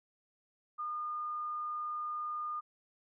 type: tone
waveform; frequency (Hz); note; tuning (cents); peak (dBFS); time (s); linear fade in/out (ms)
sine; 1217; D#6; -39; -35; 0.78-2.61; 20
effects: none